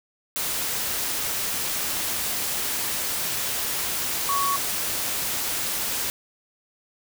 sine tone in noise, 1117 Hz, C#6, 13 cents sharp, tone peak -22 dBFS, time 4.29-4.56 s, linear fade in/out 0 ms, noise white, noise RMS -27 dBFS, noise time 0.36-6.1 s, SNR +2 dB, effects none

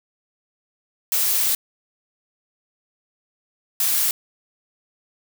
blue noise bursts at uneven times, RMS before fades -20 dBFS, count 2, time 1.12-1.55 / 3.8-4.11 s, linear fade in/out 2 ms, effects none

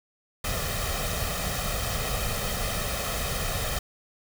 pink noise with comb filter, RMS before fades -29 dBFS, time 0.44-3.79 s, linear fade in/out 5 ms, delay 1.6 ms, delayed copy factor +0.7, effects none

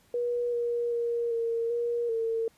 sine tone with pitch steps, 482.1 / 475 / 470.7 / 461.2 / 473.6 / 453.3 Hz, B4 / A#4 / A#4 / A#4 / A#4 / A#4, -42 / +33 / +17 / -19 / +27 / -48 cents, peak -26 dBFS, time 0.14-2.48 s, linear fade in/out 2 ms, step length 390 ms, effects pink hiss -63 dBFS RMS until 2.57 s + resampled to 32000 Hz

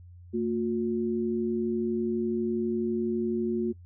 sine tone pair together, 226.5 / 358.6 Hz, A#3 / F4, -50 / +46 cents, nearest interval minor sixth, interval 796 cents, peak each -28 dBFS, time 0.33-3.73 s, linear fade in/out 20 ms, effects noise-tail reverb RT60 0.1 s tail -22 dB re dry + added 88 Hz sine -46 dBFS peak until 3.85 s

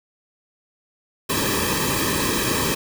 pink noise with comb filter, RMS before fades -22 dBFS, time 1.29-2.75 s, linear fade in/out 10 ms, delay 1.4 ms, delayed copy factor -0.9, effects none

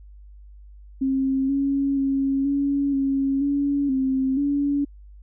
sine tone with pitch steps, 267.3 / 276.9 / 272.5 / 280.8 / 272.8 / 283 / 264.3 / 284.6 Hz, C4 / C#4 / C#4 / C#4 / C#4 / C#4 / C4 / C#4, +37 / -2 / -29 / +22 / -28 / +36 / +18 / +46 cents, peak -19 dBFS, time 1.01-4.85 s, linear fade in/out 10 ms, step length 480 ms, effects added 50 Hz sine -42 dBFS peak until 5.22 s

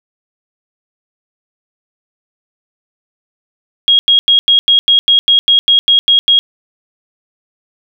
sine tone bursts, 3281 Hz, G#7, 22 cents flat, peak -5 dBFS, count 13, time 3.88-6.39 s, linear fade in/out 0 ms, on 110 ms, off 90 ms, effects none

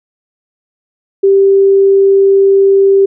sine tone, 392 Hz, G4, in tune, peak -4 dBFS, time 1.23-3.06 s, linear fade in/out 10 ms, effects none

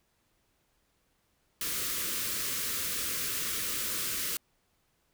white band-stop noise, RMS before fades -33 dBFS, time 1.61-4.37 s, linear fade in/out 2 ms, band 550 to 1100 Hz, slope 48 dB/octave, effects pink hiss -73 dBFS RMS until 5.13 s

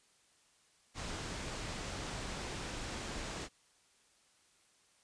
pink low-pass noise, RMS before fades -42 dBFS, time 0.94-3.49 s, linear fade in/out 50 ms, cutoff 8400 Hz, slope 24 dB/octave, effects white hiss -69 dBFS RMS until 5.03 s + resampled to 22050 Hz

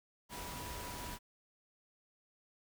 sine tone in noise, 975 Hz, B5, 23 cents flat, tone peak -49 dBFS, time 0.29-1.19 s, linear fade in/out 50 ms, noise pink, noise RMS -45 dBFS, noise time 0.29-1.19 s, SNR -7 dB, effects none

